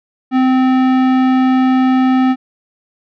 sine tone with tanh clipping, 258.8 Hz, C4, 19 cents flat, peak -11 dBFS, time 0.31-2.36 s, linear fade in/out 50 ms, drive 17 dB, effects none

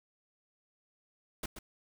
pink noise with echo, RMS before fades -37 dBFS, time 1.43-1.46 s, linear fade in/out 5 ms, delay 130 ms, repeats 1, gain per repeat -9 dB, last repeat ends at 1.59 s, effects none

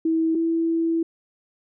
sine tone pair in turn, 324.1 / 329.8 Hz, E4 / E4, -29 / +1 cents, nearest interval unison, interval 30 cents, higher second, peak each -18 / -19 dBFS, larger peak first, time 0.05-0.35 / 0.35-1.03 s, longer second, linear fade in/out 5 ms, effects none

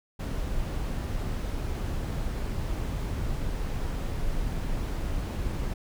brown noise, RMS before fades -30 dBFS, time 0.19-5.74 s, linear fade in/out 10 ms, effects none

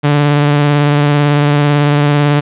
sawtooth tone with vibrato, 145.8 Hz, D3, 12 cents flat, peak -4 dBFS, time 0.03-2.41 s, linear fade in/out 20 ms, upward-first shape sine, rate 18 Hz, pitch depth 22 cents each way, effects resampled to 8000 Hz + 7-bit

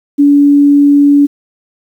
sine tone, 286.1 Hz, D4, 45 cents flat, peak -3 dBFS, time 0.18-1.27 s, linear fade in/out 20 ms, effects 7-bit

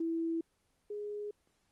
sine tone pair in turn, 329.6 / 415.3 Hz, E4 / G#4, 0 / 0 cents, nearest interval major third, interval 400 cents, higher second, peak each -31 / -37 dBFS, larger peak first, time 0-0.41 / 0.9-1.31 s, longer neither, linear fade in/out 5 ms, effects pink hiss -75 dBFS RMS until 1.71 s + Opus 24 kbps

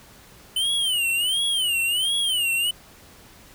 square tone with vibrato, 3007 Hz, F#7, 27 cents sharp, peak -21 dBFS, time 0.56-2.71 s, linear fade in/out 5 ms, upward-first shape sine, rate 1.4 Hz, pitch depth 180 cents each way, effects pink hiss -49 dBFS RMS until 3.54 s

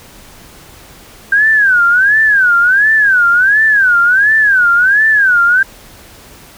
sine tone with vibrato, 1568 Hz, G6, in tune, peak -6 dBFS, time 1.32-5.63 s, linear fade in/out 5 ms, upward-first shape sine, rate 1.4 Hz, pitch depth 210 cents each way, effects pink hiss -38 dBFS RMS until 6.57 s

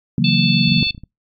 sine chord, F# dominant seventh, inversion second, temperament just, 138.75 / 166.5 / 185 / 231.2 Hz, C#3 / E3 / F#3 / A#3, +2 / +18 / 0 / -14 cents, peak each -19 dBFS, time 0.18-0.83 s, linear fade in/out 2 ms
harmonic tone, 880 Hz, A5, in tune, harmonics 3 / 4 / 5, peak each -21 / -21 / -21 dBFS, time 0.24-0.91 s, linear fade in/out 5 ms
clicks, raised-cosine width 5 ms, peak -23 dBFS, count 9, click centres 0.682 / 0.722 / 0.775 / 0.815 / 0.869 / 0.907 / 0.948 / 0.979 / 1.036 s
effects noise-tail reverb RT60 0.2 s tail -26 dB re dry + AAC 48 kbps

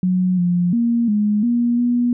sine tone with pitch steps, 183.2 / 176.2 / 234.7 / 208.9 / 238.6 / 242.2 Hz, F#3 / F3 / A#3 / G#3 / A#3 / B3, -17 / +16 / +12 / +10 / +41 / -34 cents, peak -14 dBFS, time 0.03-2.13 s, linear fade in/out 2 ms, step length 350 ms, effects none

